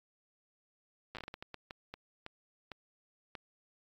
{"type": "slowing click train", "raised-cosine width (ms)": 0.3, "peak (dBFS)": -27, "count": 15, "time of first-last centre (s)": [1.15, 3.352], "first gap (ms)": 8, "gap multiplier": 1.4, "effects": ["AAC 48 kbps"]}